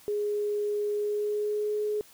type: tone with pitch glide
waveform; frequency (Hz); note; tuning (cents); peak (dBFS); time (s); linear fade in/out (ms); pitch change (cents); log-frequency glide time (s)
sine; 415.3 to 421.3; G#4 to G#4; 0 to +25; -26; 0.08-2.01; 0; +25; 0.92-1.76
effects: white hiss -55 dBFS RMS until 2.13 s